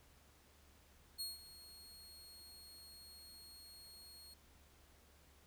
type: tone with ADSR envelope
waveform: sawtooth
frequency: 4300 Hz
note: C8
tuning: 47 cents sharp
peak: -37 dBFS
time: 1.18-4.34 s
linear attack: 26 ms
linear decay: 170 ms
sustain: -16 dB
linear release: 5 ms
effects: added 71 Hz sine -68 dBFS peak until 5.46 s + pink hiss -68 dBFS RMS until 5.46 s